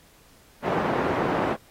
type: band-pass noise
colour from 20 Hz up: pink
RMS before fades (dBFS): -25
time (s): 0.62-1.57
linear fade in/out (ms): 50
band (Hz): 230 to 1100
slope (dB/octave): 12
effects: pink hiss -56 dBFS RMS until 1.7 s + AAC 48 kbps